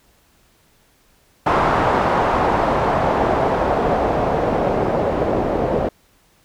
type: noise with low-pass filter sweep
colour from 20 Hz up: white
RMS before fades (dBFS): -18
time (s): 1.46-5.89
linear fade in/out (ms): 5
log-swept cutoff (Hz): 1000 to 530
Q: 1.6
effects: pink hiss -57 dBFS RMS until 6.44 s